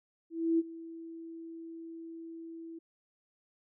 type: tone with ADSR envelope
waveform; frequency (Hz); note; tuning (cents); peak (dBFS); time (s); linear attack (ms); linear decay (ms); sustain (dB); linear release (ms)
sine; 329.6; E4; 0; -23; 0.3-2.79; 290; 31; -19; 9
effects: none